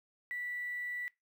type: tone with quantisation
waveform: sine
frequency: 1960 Hz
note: B6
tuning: 14 cents flat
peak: -36 dBFS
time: 0.31-1.08 s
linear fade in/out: 0 ms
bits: 10
effects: noise-tail reverb RT60 0.2 s tail -21 dB re dry